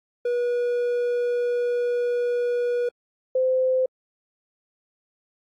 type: tone pair in turn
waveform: triangle / sine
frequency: 484.4 / 515.9 Hz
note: B4 / C5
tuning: -34 / -24 cents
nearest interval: minor second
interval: 110 cents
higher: second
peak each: -19 / -18 dBFS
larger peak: second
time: 0.25-2.89 / 3.35-3.86 s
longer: first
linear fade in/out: 5 ms
effects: AAC 64 kbps